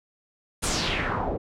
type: noise with low-pass filter sweep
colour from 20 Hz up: pink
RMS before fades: -27 dBFS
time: 0.62-1.38 s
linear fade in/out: 20 ms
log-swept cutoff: 10000 to 480 Hz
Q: 2.9
effects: none